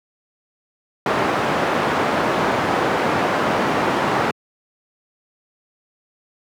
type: low-pass noise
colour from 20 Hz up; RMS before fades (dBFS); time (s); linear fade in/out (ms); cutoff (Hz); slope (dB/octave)
white; -19; 1.06-4.31; 2; 1100; 12
effects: high-pass 150 Hz 12 dB/octave